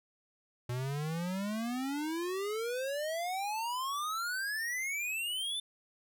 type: exponential sweep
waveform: square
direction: up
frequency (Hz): 120.1 to 3573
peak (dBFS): -34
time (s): 0.69-5.6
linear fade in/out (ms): 5
effects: none